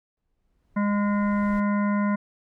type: noise with exponential growth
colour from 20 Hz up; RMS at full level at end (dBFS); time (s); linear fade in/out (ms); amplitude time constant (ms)
brown; -38; 0.17-1.6; 2; 310
type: harmonic tone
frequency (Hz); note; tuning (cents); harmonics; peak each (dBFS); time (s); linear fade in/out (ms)
204.8; G#3; -24; 1 / 3 / 5 / 7 / 9 / 10; -21 / -33 / -31 / -36 / -41 / -41; 0.76-2.16; 10
effects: none